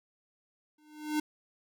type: tone with exponential growth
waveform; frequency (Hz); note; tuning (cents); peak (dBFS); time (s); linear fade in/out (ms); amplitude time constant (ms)
square; 303.1; D#4; -45; -26; 0.78-1.2; 5; 90
effects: none